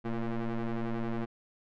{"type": "ring-modulated tone", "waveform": "30% pulse", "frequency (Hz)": 116.54, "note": "A#2", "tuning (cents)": 0, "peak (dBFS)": -25, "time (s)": [0.04, 1.26], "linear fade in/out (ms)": 20, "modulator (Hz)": 111, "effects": ["low-pass 2000 Hz 12 dB/octave"]}